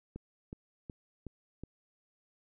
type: click train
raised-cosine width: 3 ms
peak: -29 dBFS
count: 5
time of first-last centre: 0.16-1.636 s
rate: 2.71 Hz
effects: none